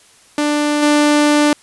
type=tone with level steps; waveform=sawtooth; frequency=295.7 Hz; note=D4; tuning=12 cents sharp; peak=-10 / -6 dBFS; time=0.38-1.53 s; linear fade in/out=2 ms; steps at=0.82 s; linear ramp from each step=10 ms; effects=white hiss -48 dBFS RMS until 1.62 s + resampled to 24000 Hz